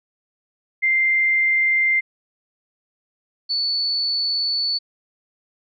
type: tone pair in turn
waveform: sine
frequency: 2093 / 4459 Hz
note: C7 / C#8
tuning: 0 / +9 cents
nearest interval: octave + minor second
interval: 1309 cents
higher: second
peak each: -15 / -19 dBFS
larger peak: first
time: 0.82-2.01 / 3.49-4.79 s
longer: second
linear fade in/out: 20 ms
effects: none